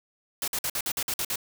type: noise bursts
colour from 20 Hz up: white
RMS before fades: -29 dBFS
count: 9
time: 0.42-1.358 s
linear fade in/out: 2 ms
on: 58 ms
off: 52 ms
effects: none